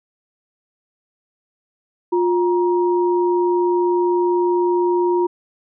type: tone pair together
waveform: sine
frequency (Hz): 354.1 / 945.3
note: F4 / A#5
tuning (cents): +24 / +24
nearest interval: octave + perfect fourth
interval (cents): 1700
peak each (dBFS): -15 / -22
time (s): 2.12-5.27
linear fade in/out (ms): 10
effects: none